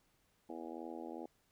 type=harmonic tone; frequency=82.41 Hz; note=E2; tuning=in tune; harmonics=3 / 4 / 5 / 6 / 7 / 8 / 9 / 10; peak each=-50 / -47 / -53 / -52 / -55 / -56 / -54 / -54 dBFS; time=0.49-1.26 s; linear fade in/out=5 ms; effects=pink hiss -75 dBFS RMS until 1.51 s